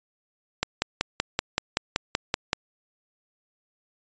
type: click train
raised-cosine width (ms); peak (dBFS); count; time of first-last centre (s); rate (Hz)
0.2; -5; 11; 0.63-2.531; 5.26
effects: resampled to 16000 Hz